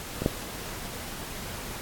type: clicks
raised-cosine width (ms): 2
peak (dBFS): -15 / -8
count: 2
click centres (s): 0.22 / 0.261
effects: pink hiss -38 dBFS RMS until 1.81 s + AAC 64 kbps